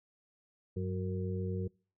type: harmonic tone with a mistuned harmonic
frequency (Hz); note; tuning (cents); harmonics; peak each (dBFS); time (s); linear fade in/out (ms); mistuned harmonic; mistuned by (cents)
92.5; F#2; 0; 1 / 2 / 4 / 5; -35 / -38 / -41 / -42; 0.76-1.68; 10; 1; +72
effects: noise-tail reverb RT60 0.4 s tail -26 dB re dry